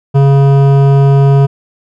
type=tone with hard clipping; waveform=triangle; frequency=138.59 Hz; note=C#3; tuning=in tune; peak=-6 dBFS; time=0.14-1.47 s; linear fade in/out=20 ms; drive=17 dB; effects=none